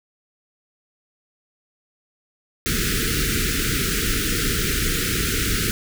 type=band-stop noise; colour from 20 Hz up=pink; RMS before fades=-22 dBFS; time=2.66-5.71 s; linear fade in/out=0 ms; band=470 to 1300 Hz; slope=96 dB/octave; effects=none